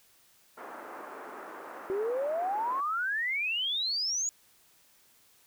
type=band-pass noise; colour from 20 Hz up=white; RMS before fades=-44 dBFS; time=0.57-2.81 s; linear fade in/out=10 ms; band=290 to 1400 Hz; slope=24 dB/octave
type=exponential sweep; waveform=sine; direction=up; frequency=374.4 to 6910 Hz; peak=-28 dBFS; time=1.9-4.29 s; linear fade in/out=0 ms
effects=white hiss -63 dBFS RMS until 5.46 s